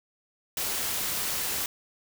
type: noise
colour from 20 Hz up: white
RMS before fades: -30 dBFS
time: 0.57-1.66 s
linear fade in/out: 2 ms
effects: none